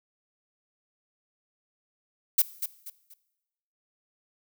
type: noise with echo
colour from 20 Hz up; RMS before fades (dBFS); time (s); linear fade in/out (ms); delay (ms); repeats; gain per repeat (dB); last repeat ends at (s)
violet; -20; 2.38-2.42; 5; 240; 3; -10; 3.14
effects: noise-tail reverb RT60 1.0 s tail -18 dB re dry